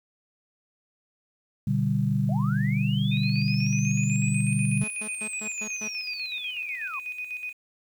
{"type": "chord", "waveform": "sine", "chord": "G major", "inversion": "first", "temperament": "just", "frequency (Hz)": [122.5, 147, 196], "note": ["B2", "D3", "G3"], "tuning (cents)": [-14, 2, 0], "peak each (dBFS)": -26, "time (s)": [1.67, 4.84], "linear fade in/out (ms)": 5}
{"type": "linear two-way sweep", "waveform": "sine", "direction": "up then down", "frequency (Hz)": [587.3, 10000, 1024], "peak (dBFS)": -34, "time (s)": [2.29, 6.99], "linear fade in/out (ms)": 2, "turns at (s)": 4.87}
{"type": "tone with tremolo", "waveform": "sine", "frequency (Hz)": 2489, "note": "D#7", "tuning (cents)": 0, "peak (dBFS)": -30, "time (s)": [3.11, 7.53], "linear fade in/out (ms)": 10, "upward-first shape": "square", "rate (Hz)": 8.1, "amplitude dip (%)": 55}
{"type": "tone bursts", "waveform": "sawtooth", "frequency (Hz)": 214.3, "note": "A3", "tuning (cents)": -45, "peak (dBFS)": -32, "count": 6, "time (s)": [4.81, 5.88], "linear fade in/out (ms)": 5, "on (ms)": 70, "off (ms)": 130}
{"effects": ["9-bit"]}